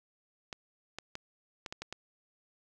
clicks, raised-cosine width 0.2 ms, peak -22 dBFS, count 7, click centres 0.528 / 0.986 / 1.154 / 1.662 / 1.725 / 1.82 / 1.926 s, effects none

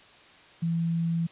sine tone with quantisation, 167 Hz, E3, 23 cents sharp, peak -24 dBFS, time 0.62-1.27 s, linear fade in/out 10 ms, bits 9, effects white hiss -53 dBFS RMS until 1.31 s + resampled to 8000 Hz

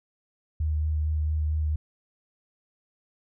sine tone with vibrato, 76.9 Hz, D#2, 20 cents flat, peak -23 dBFS, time 0.6-1.76 s, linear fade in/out 5 ms, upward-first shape sine, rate 4.4 Hz, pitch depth 16 cents each way, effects none

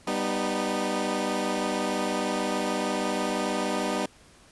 15% pulse chord, G augmented, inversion none, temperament equal with one note detuned, 196 / 246.9 / 307.2 Hz, G3 / B3 / D#4, 0 / 0 / -22 cents, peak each -24 dBFS, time 0.07-4.06 s, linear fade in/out 5 ms, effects pink hiss -55 dBFS RMS until 4.51 s + resampled to 24000 Hz

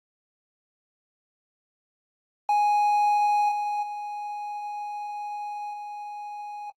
triangle tone with level steps, 830 Hz, G#5, 1 cent flat, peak -17 / -23 / -29 / -32 dBFS, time 2.49-6.7 s, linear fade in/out 2 ms, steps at 3.51 / 3.82 / 5.73 s, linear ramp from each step 10 ms, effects noise-tail reverb RT60 0.1 s tail -26 dB re dry + AAC 48 kbps

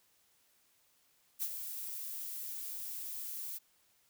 violet noise with ADSR envelope, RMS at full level -34 dBFS, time 1.39-3.59 s, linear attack 36 ms, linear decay 57 ms, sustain -8 dB, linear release 23 ms, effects white hiss -71 dBFS RMS until 4.09 s

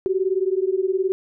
sine beating tone pair, 370.9 / 389.9 Hz, F#4 / G4, +4 / -9 cents, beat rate 19 Hz, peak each -21 / -22 dBFS, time 0.06-1.12 s, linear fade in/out 0 ms, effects none

